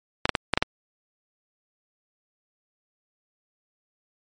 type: clicks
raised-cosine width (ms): 0.3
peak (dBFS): -3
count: 6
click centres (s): 0.255 / 0.293 / 0.352 / 0.537 / 0.575 / 0.625
effects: MP3 48 kbps